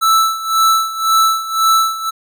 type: tone with tremolo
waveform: square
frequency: 1318.5 Hz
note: E6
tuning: in tune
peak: -9 dBFS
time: 0.01-2.11 s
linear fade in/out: 20 ms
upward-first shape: sine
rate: 1.9 Hz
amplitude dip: 80%
effects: none